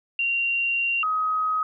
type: tone pair in turn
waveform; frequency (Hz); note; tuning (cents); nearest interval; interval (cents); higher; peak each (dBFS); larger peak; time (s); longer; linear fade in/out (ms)
sine; 2762 / 1262.7; F7 / D#6; -20 / +25; octave + major second; 1355; first; -21 / -21; neither; 0.19-1.03 / 1.03-1.63; first; 2
effects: none